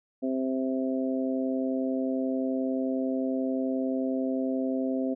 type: harmonic tone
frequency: 131.3 Hz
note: C3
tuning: 6 cents sharp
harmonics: 2 / 3 / 4 / 5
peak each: -27 / -36 / -34 / -36 dBFS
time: 0.22-5.15 s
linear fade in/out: 20 ms
effects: none